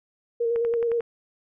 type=tone with vibrato; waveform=sine; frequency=466.2 Hz; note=A#4; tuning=in tune; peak=-21 dBFS; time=0.4-1.01 s; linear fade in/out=10 ms; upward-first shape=square; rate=9.5 Hz; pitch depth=22 cents each way
type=click train; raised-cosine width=0.5 ms; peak=-23 dBFS; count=6; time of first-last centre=0.56-1.006 s; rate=11.2 Hz
effects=none